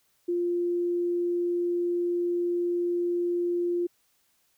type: tone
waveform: sine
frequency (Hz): 349.2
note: F4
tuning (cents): 0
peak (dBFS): -24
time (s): 0.28-3.87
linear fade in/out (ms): 10
effects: white hiss -69 dBFS RMS until 4.57 s